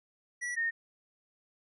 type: tone pair in turn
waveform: square / sine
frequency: 1943 / 1839.4 Hz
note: B6 / A#6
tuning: -29 / -24 cents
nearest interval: minor second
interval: 95 cents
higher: first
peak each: -34 / -28 dBFS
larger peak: second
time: 0.41-0.56 / 0.56-0.71 s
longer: neither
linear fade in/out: 20 ms
effects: resampled to 24000 Hz